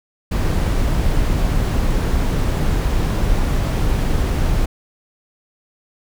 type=noise; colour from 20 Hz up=brown; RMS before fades=-17 dBFS; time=0.31-4.66 s; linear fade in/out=10 ms; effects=none